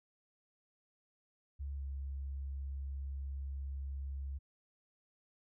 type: tone with pitch glide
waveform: sine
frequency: 69.9 to 68.5 Hz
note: C#2 to C#2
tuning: +15 to -20 cents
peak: -38 dBFS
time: 1.59-4.39 s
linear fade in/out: 20 ms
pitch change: -35 cents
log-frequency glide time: 1.75-1.83 s
effects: none